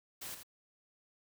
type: noise with echo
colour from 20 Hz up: white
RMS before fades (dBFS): -44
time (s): 0.21-0.35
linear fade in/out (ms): 10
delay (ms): 83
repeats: 1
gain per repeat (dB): -7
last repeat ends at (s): 0.433
effects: none